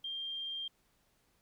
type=tone; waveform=sine; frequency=3189 Hz; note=G7; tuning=29 cents sharp; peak=-37 dBFS; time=0.04-0.68 s; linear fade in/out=5 ms; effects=pink hiss -73 dBFS RMS until 1.41 s